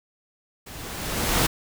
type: noise with level ramp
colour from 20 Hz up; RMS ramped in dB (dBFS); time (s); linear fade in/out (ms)
pink; -41 to -19; 0.66-1.47; 10
effects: none